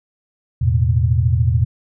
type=chord; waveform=sine; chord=E suspended fourth; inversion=none; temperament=just; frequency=82.41 / 109.88 / 123.61 Hz; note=E2 / A2 / B2; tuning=0 / -2 / +2 cents; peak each=-17 dBFS; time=0.61-1.65 s; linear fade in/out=10 ms; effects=none